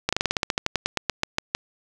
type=slowing click train; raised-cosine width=0.2 ms; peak=-4 dBFS; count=18; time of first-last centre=0.09-1.55 s; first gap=36 ms; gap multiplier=1.1; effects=none